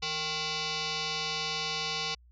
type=tone with frequency modulation; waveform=sine; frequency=783 Hz; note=G5; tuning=2 cents flat; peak=-30 dBFS; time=0.02-2.15 s; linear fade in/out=10 ms; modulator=621 Hz; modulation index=7.6; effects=added 60 Hz sine -55 dBFS peak until 2.31 s